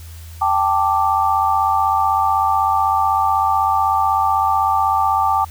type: chord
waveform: sine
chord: G suspended second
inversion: none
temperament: equal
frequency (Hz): 784 / 880 / 1174.7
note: G5 / A5 / D6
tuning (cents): 0 / 0 / 0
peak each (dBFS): -18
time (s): 0.41-5.45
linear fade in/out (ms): 10
effects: added 82 Hz sine -33 dBFS peak until 5.5 s + white hiss -44 dBFS RMS until 5.5 s